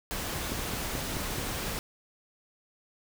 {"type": "noise", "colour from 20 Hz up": "pink", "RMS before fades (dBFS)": -34, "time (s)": [0.11, 1.79], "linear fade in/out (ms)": 0}
{"type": "click train", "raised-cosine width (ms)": 3, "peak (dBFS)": -21, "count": 5, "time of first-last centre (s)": [0.52, 1.384], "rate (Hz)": 4.63}
{"effects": []}